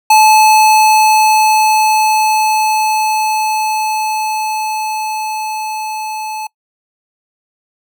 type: tone with level ramp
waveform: square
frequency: 865 Hz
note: A5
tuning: 30 cents flat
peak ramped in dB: -5 to -21 dBFS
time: 0.1-6.47 s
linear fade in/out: 5 ms
effects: noise-tail reverb RT60 0.1 s tail -24 dB re dry